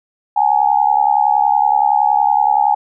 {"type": "tone with amplitude modulation", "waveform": "sine", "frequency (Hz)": 830.6, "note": "G#5", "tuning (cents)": 0, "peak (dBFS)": -6, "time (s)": [0.36, 2.75], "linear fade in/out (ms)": 10, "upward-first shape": "sine", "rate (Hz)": 70.7, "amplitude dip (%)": 95, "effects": []}